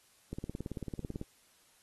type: click train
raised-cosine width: 3 ms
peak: -25 dBFS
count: 17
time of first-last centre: 0.33-1.214 s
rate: 18.1 Hz
effects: white hiss -66 dBFS RMS until 1.82 s + AAC 32 kbps